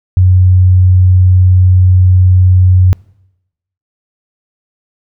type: tone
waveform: sine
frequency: 91.9 Hz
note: F#2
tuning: 11 cents flat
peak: -3 dBFS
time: 0.17-2.93 s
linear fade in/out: 0 ms
effects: noise-tail reverb RT60 0.9 s tail -25 dB re dry